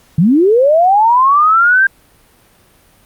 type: linear sweep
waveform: sine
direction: up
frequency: 145 to 1600 Hz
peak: -6 dBFS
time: 0.18-1.87 s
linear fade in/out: 5 ms
effects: pink hiss -49 dBFS RMS until 3.05 s + Opus 48 kbps